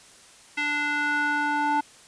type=tone with band-pass filter sweep; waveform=square; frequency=293.7 Hz; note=D4; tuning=in tune; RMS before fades=-25 dBFS; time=0.57-1.81 s; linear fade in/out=10 ms; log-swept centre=2200 to 980 Hz; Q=3; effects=white hiss -51 dBFS RMS until 2.07 s + resampled to 22050 Hz